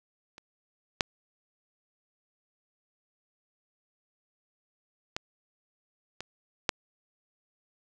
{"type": "clicks", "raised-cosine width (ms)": 0.2, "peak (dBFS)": [-29, -6, -14, -20, -6], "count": 5, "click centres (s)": [0.381, 1.008, 5.165, 6.206, 6.692], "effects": []}